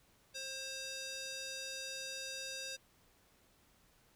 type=tone with band-pass filter; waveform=square; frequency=532 Hz; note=C5; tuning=29 cents sharp; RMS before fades=-44 dBFS; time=0.34-2.77 s; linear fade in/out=20 ms; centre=5000 Hz; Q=1.5; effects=pink hiss -69 dBFS RMS until 4.15 s